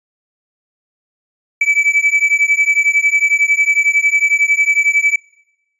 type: beating tone pair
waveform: triangle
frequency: 2296 / 2307 Hz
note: D7 / D7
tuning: -40 / -31 cents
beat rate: 11 Hz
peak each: -12 dBFS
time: 1.61-5.16 s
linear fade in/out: 5 ms
effects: noise-tail reverb RT60 1.0 s tail -25 dB re dry + resampled to 24000 Hz